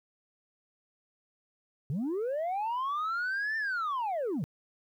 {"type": "linear two-way sweep", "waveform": "sine", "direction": "up then down", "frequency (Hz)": [123.9, 1800, 123.9], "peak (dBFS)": -27, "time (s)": [1.9, 4.44], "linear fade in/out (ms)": 0, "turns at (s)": 3.57, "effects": ["tanh soft clip ceiling -28 dBFS", "11-bit"]}